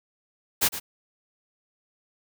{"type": "noise with echo", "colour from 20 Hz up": "white", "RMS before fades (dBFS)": -21, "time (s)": [0.61, 0.69], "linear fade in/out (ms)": 20, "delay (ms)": 110, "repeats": 1, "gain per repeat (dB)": -12, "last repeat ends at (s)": 0.8, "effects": []}